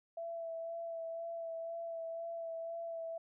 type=tone with vibrato; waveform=sine; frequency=665 Hz; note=E5; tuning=15 cents sharp; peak=-39 dBFS; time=0.17-3.18 s; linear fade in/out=5 ms; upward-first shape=sine; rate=2 Hz; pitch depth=19 cents each way; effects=none